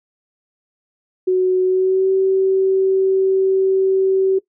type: tone with pitch glide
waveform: sine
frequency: 370 to 382.4 Hz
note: F#4 to G4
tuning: 0 to -43 cents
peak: -12 dBFS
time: 1.27-4.39 s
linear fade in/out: 10 ms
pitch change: +57 cents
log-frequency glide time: 1.63-2.11 s
effects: noise-tail reverb RT60 0.1 s tail -19 dB re dry